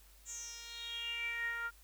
10% pulse tone with band-pass filter sweep, 467.3 Hz, A#4, 4 cents sharp, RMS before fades -41 dBFS, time 0.25-1.71 s, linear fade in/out 50 ms, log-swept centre 7300 to 1400 Hz, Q 7.6, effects added 50 Hz sine -60 dBFS peak until 1.83 s + white hiss -64 dBFS RMS until 1.83 s

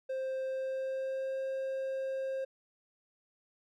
triangle tone with pitch glide, 526 to 532.4 Hz, C5 to C5, +9 to +30 cents, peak -31 dBFS, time 0.09-2.45 s, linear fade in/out 10 ms, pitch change +21 cents, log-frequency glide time 0.44-1.4 s, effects none

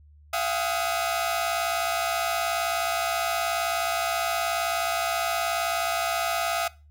sawtooth tone cluster, 680 / 739 / 813 / 1258 Hz, F5 / F#5 / G#5 / D#6, -46 / -2 / -37 / +19 cents, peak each -24 / -27 / -32 / -27 dBFS, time 0.33-6.68 s, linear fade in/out 5 ms, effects noise-tail reverb RT60 0.3 s tail -20 dB re dry + added 74 Hz sine -50 dBFS peak until 6.9 s

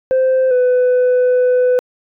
sine tone pair in turn, 520 / 500.2 Hz, C5 / B4, -11 / +22 cents, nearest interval minor second, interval 67 cents, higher first, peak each -8 / -7 dBFS, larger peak second, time 0.11-0.51 / 0.51-1.79 s, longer second, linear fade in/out 0 ms, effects tanh soft clip ceiling -9 dBFS

